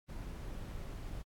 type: noise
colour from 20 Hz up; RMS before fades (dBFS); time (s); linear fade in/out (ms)
brown; -43; 0.08-1.23; 20
effects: AAC 64 kbps